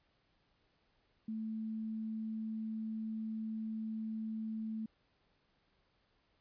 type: tone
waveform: sine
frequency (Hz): 220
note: A3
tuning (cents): 0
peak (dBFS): -37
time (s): 1.28-4.86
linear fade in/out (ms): 5
effects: pink hiss -75 dBFS RMS until 6.4 s + resampled to 11025 Hz